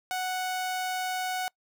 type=tone; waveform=sawtooth; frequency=740 Hz; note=F#5; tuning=in tune; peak=-25 dBFS; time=0.11-1.48 s; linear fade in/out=0 ms; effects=noise-tail reverb RT60 0.1 s tail -26 dB re dry